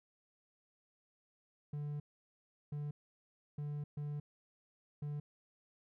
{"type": "tone bursts at uneven times", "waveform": "triangle", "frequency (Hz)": 146.83, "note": "D3", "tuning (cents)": 0, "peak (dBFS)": -36, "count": 5, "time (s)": [[1.73, 2], [2.72, 2.91], [3.58, 3.84], [3.97, 4.2], [5.02, 5.2]], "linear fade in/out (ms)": 5, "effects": []}